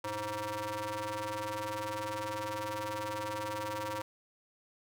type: ring-modulated tone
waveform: sawtooth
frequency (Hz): 207.7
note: G#3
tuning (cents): 0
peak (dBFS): -28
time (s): 0.04-4.02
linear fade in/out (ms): 5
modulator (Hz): 737
effects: none